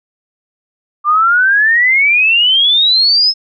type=exponential sweep; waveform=sine; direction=up; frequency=1174.7 to 5250 Hz; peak=-7 dBFS; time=1.04-3.34 s; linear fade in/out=50 ms; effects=none